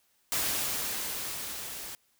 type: noise with level ramp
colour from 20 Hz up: white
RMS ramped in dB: -29 to -41 dBFS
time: 0.32-1.95 s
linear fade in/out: 0 ms
effects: white hiss -70 dBFS RMS until 2.19 s